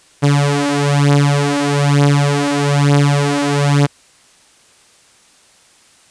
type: beating tone pair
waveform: sawtooth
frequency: 142.6 / 143.7 Hz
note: C#3 / D3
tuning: +49 / -37 cents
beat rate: 1.1 Hz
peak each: -10 dBFS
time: 0.22-3.87 s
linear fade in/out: 20 ms
effects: white hiss -49 dBFS RMS until 6.1 s + resampled to 22050 Hz